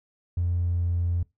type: tone with pitch glide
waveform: triangle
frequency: 87.1 to 86.5 Hz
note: F2 to F2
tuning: -4 to -16 cents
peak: -19 dBFS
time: 0.37-1.23 s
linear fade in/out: 5 ms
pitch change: -12 cents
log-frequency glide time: 0.58-0.87 s
effects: noise-tail reverb RT60 0.2 s tail -25 dB re dry + tanh soft clip ceiling -19 dBFS